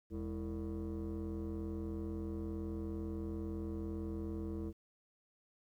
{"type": "tone with frequency modulation", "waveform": "sine", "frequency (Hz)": 205.6, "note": "G#3", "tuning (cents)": -17, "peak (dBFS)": -35, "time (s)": [0.1, 4.73], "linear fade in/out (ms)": 50, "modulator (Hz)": 123, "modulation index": 1.6, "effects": ["tanh soft clip ceiling -37 dBFS", "12-bit"]}